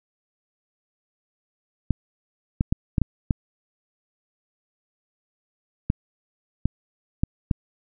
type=clicks; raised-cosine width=5 ms; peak=-7 dBFS; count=10; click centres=1.907 / 2.609 / 2.725 / 2.982 / 3.017 / 3.308 / 5.901 / 6.656 / 7.235 / 7.512 s; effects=none